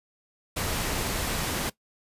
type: noise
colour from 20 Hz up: pink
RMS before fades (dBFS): -29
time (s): 0.56-1.7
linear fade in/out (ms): 10
effects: noise-tail reverb RT60 0.1 s tail -19 dB re dry + resampled to 32000 Hz